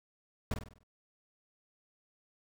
brown noise with echo, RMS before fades -33 dBFS, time 0.51-0.54 s, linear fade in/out 2 ms, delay 49 ms, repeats 6, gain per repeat -6 dB, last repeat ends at 0.834 s, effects none

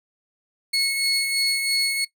30% pulse tone pair together, 2188 / 4373 Hz, C#7 / C#8, -23 / -24 cents, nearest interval octave, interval 1199 cents, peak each -21 dBFS, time 0.73-2.05 s, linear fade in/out 10 ms, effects noise-tail reverb RT60 0.1 s tail -17 dB re dry

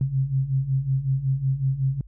sine beating tone pair, 130.81 / 136.21 Hz, C3 / C#3, 0 / -30 cents, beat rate 5.4 Hz, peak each -26 / -22 dBFS, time 0.01-2.01 s, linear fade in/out 2 ms, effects added 50 Hz sine -43 dBFS peak until 2.07 s

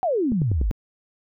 sine exponential sweep, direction down, 784 to 43.91 Hz, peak -19 dBFS, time 0.03-0.71 s, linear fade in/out 0 ms
click train, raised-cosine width 3 ms, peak -16 dBFS, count 5, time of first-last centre 0.32-0.712 s, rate 10.2 Hz
effects none

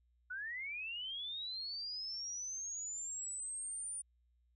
sine linear sweep, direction up, 1440 to 9400 Hz, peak -40 dBFS, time 0.3-4.02 s, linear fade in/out 10 ms, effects added 60 Hz sine -70 dBFS peak until 4.55 s

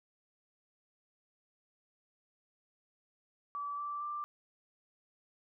sine tone with pitch steps, 1153 / 1167.1 / 1181.3 Hz, D6 / D6 / D6, -32 / -11 / +10 cents, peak -36 dBFS, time 3.55-4.24 s, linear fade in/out 0 ms, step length 230 ms, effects none

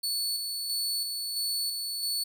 sawtooth tone with tremolo, 4441 Hz, C#8, 2 cents sharp, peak -25 dBFS, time 0.03-2.24 s, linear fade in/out 10 ms, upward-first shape square, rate 1.5 Hz, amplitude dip 35%, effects none

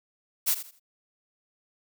blue noise with echo, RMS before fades -24 dBFS, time 0.46-0.55 s, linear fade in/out 20 ms, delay 83 ms, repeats 3, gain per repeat -12 dB, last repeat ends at 0.799 s, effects none

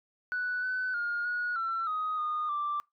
sine tone with pitch steps, 1483 / 1507 / 1421 / 1452 / 1346 / 1253 / 1227 / 1175 Hz, F#6 / F#6 / F6 / F#6 / E6 / D#6 / D#6 / D6, +4 / +31 / +30 / -33 / +36 / +12 / -25 / +1 cents, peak -28 dBFS, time 0.32-2.8 s, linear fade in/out 0 ms, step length 310 ms, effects noise-tail reverb RT60 0.2 s tail -25 dB re dry + tanh soft clip ceiling -25 dBFS

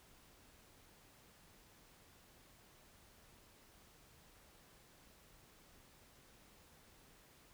silence, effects pink hiss -65 dBFS RMS until 7.53 s

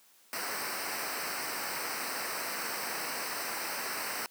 pink noise with comb filter, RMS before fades -36 dBFS, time 0.33-4.26 s, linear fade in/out 0 ms, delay 0.29 ms, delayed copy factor -0.8, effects white hiss -62 dBFS RMS until 4.3 s + high-pass 200 Hz 12 dB/octave

